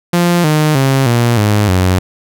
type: tone with pitch steps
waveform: sawtooth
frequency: 174 / 153.24 / 134.95 / 118.85 / 104.66 / 92.17 Hz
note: F3 / D#3 / C#3 / A#2 / G#2 / F#2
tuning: -6 / -26 / -46 / +34 / +14 / -6 cents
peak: -5 dBFS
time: 0.13-1.99 s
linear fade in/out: 5 ms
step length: 310 ms
effects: none